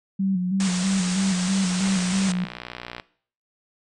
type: tone with vibrato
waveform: sine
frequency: 187.1 Hz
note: F#3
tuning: 20 cents sharp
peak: -20 dBFS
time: 0.19-2.45 s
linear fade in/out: 10 ms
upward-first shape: square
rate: 3.1 Hz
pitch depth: 55 cents each way
type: low-pass noise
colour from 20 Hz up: white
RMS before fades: -31 dBFS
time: 0.6-2.32 s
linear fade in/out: 2 ms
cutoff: 9000 Hz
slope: 96 dB/octave
type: click train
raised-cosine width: 0.3 ms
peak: -17 dBFS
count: 74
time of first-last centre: 1.79-2.999 s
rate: 60.4 Hz
effects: noise-tail reverb RT60 0.5 s tail -19 dB re dry